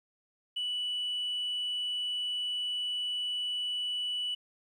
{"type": "tone", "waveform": "sine", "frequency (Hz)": 2960, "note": "F#7", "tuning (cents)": 0, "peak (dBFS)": -29, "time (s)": [0.56, 4.35], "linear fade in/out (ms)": 10, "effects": ["tanh soft clip ceiling -28 dBFS", "11-bit"]}